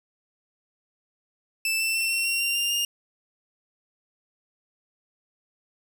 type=tone with pitch steps; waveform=sawtooth; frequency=2644 / 2669 / 2693 / 2718 / 2744 / 2769 / 2795 / 2821 Hz; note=E7 / E7 / E7 / F7 / F7 / F7 / F7 / F7; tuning=+5 / +21 / +36 / -48 / -31 / -15 / +1 / +17 cents; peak=-20 dBFS; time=1.65-2.85 s; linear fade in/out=2 ms; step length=150 ms; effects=none